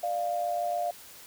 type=tone pair together; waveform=sine; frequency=591.5 / 698.5 Hz; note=D5 / F5; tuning=+12 / 0 cents; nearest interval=minor third; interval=288 cents; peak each=-33 / -28 dBFS; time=0.03-0.91 s; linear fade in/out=5 ms; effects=white hiss -49 dBFS RMS until 1.26 s